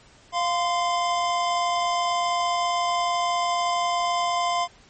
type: tone pair together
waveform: square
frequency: 698.5 / 1032.5 Hz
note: F5 / C6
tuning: 0 / -23 cents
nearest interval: perfect fifth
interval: 677 cents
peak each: -25 dBFS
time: 0.32-4.68 s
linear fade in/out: 50 ms
effects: pink hiss -53 dBFS RMS until 4.89 s + MP3 32 kbps